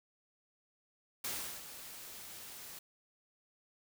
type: noise with ADSR envelope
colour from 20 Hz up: white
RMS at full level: -38 dBFS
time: 1.24-2.79 s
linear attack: 6 ms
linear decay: 370 ms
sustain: -11 dB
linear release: 4 ms
effects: none